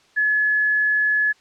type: tone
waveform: sine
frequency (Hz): 1706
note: G#6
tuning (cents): +46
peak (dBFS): -16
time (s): 0.16-1.33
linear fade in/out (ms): 20
effects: white hiss -56 dBFS RMS until 1.4 s + low-pass 5000 Hz 12 dB/octave